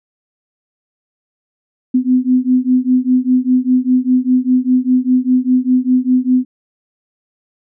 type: beating tone pair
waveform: sine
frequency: 251.3 / 256.3 Hz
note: B3 / C4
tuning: +30 / -36 cents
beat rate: 5 Hz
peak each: -13 dBFS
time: 1.94-6.45 s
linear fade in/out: 10 ms
effects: none